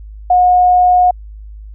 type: tone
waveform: sine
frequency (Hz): 723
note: F#5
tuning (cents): -40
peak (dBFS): -6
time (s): 0.3-1.11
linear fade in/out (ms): 5
effects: added 52 Hz sine -29 dBFS peak until 1.74 s